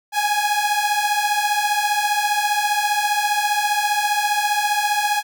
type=beating tone pair; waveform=sawtooth; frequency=822 / 837 Hz; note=G#5 / G#5; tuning=-18 / +13 cents; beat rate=15 Hz; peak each=-18 / -16 dBFS; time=0.12-5.23 s; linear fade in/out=50 ms; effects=none